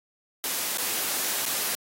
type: noise with dropouts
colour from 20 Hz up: white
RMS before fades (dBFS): -28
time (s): 0.44-1.75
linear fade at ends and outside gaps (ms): 0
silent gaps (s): 0.773-0.783 / 1.455-1.462
effects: high-pass 200 Hz 12 dB/octave + AAC 48 kbps